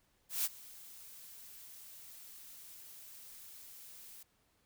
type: noise with ADSR envelope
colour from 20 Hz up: blue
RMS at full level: -32 dBFS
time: 0.29-4.23 s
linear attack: 160 ms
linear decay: 29 ms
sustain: -21 dB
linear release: 5 ms
effects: pink hiss -74 dBFS RMS until 4.65 s